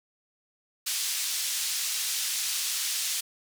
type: band-pass noise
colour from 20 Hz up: pink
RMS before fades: -30 dBFS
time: 0.86-3.21 s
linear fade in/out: 10 ms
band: 3900 to 12000 Hz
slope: 12 dB/octave
effects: none